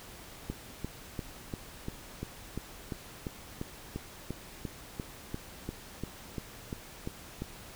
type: click train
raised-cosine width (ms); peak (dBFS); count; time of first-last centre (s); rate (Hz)
3; -22; 21; 0.5-7.42; 2.89
effects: pink hiss -49 dBFS RMS until 7.75 s